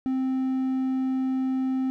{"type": "tone", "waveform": "triangle", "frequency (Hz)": 261.6, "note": "C4", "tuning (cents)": 0, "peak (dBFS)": -21, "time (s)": [0.06, 1.9], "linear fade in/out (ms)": 0, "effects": []}